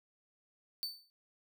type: tone with exponential decay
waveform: 45% pulse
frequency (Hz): 4538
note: C#8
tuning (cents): +40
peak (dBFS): -32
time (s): 0.83-1.1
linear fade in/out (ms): 0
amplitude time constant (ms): 57
effects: none